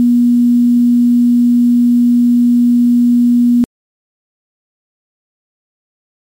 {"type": "tone with quantisation", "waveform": "sine", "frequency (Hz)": 241.1, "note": "B3", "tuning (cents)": -41, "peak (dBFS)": -6, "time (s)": [0, 3.64], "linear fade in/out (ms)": 0, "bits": 6, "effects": ["MP3 64 kbps"]}